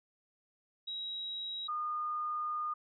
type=tone pair in turn; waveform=sine; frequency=3841 / 1221.1 Hz; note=B7 / D#6; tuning=-49 / -33 cents; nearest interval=octave + minor sixth; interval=1984 cents; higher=first; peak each=-37 / -33 dBFS; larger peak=second; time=0.87-1.68 / 1.68-2.74 s; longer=second; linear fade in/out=10 ms; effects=none